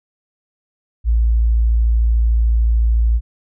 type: tone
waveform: sine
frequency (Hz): 56.8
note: A#1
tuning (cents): -44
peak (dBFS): -11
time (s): 1.04-3.21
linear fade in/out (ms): 50
effects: none